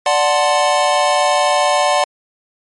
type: chord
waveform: square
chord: D dominant seventh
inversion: none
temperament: equal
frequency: 587.3 / 740 / 880 / 1046.5 Hz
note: D5 / F#5 / A5 / C6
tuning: 0 / 0 / 0 / 0 cents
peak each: -17 / -17 / -21 / -19 dBFS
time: 0.06-2.04 s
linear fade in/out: 2 ms
effects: MP3 48 kbps